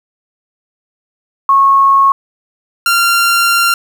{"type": "tone pair in turn", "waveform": ["sine", "sawtooth"], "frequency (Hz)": [1096, 1383.2], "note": ["C#6", "F6"], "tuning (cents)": [-20, -17], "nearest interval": "major third", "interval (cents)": 403, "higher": "second", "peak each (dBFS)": -5, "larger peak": "neither", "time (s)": [[1.49, 2.12], [2.86, 3.74]], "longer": "second", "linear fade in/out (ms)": 2, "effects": ["7-bit"]}